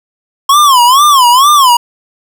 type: tone with vibrato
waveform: square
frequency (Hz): 1070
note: C6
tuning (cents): +38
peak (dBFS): -4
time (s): 0.49-1.77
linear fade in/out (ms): 5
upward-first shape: sine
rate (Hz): 2.2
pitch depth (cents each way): 200
effects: none